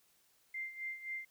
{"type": "tone with tremolo", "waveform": "sine", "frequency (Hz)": 2093, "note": "C7", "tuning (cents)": 0, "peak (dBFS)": -37, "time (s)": [0.54, 1.25], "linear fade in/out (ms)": 5, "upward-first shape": "sine", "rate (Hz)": 3.8, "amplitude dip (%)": 75, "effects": ["white hiss -71 dBFS RMS until 1.3 s"]}